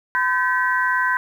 sine tone cluster, 1012 / 1540 / 1722 / 1926 Hz, B5 / G6 / A6 / B6, +42 / -31 / -38 / -44 cents, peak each -21 / -20 / -29 / -26 dBFS, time 0.15-1.17 s, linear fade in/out 0 ms, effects 8-bit

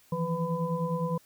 sine tone cluster, 161.3 / 171.1 / 499.4 / 1004 Hz, E3 / F3 / B4 / B5, -37 / -35 / +19 / +28 cents, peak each -33 / -31 / -33 / -35 dBFS, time 0.12-1.18 s, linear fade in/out 5 ms, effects white hiss -61 dBFS RMS until 1.25 s

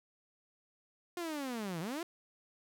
sawtooth linear two-way sweep, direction down then up, 357.6 to 155.2 to 357.6 Hz, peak -33 dBFS, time 1.17-2.03 s, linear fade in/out 2 ms, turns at 1.8 s, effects none

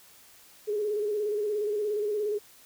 sine tone with vibrato, 419 Hz, G#4, 15 cents sharp, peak -26 dBFS, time 0.67-2.39 s, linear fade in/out 20 ms, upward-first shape square, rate 17 Hz, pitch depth 39 cents each way, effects white hiss -55 dBFS RMS until 2.65 s

